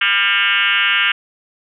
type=tone with frequency modulation; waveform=sine; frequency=2197 Hz; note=C#7; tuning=16 cents flat; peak=-12 dBFS; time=0.01-1.12 s; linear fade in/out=5 ms; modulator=200 Hz; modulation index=4.3; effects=none